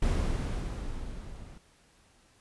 brown noise with level ramp, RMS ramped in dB -25 to -46 dBFS, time 0.02-1.58 s, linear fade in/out 5 ms, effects pink hiss -63 dBFS RMS until 2.4 s + resampled to 24000 Hz

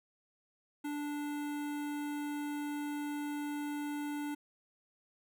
square tone with notch filter, 292.9 Hz, D4, 5 cents flat, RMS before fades -38 dBFS, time 0.84-4.35 s, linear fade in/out 10 ms, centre 5000 Hz, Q 1.2, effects none

